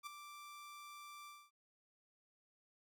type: tone with ADSR envelope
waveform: sawtooth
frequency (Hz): 1174.7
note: D6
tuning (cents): 0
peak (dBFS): -39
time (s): 0.03-1.51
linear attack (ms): 37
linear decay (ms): 8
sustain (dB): -9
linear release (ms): 240
effects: none